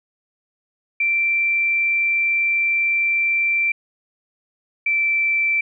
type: tone pair in turn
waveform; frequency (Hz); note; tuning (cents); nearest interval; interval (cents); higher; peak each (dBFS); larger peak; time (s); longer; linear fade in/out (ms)
sine; 2349 / 2334; D7 / D7; 0 / -11; unison; 11; first; -16; neither; 1-3.72 / 4.86-5.61; first; 5
effects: none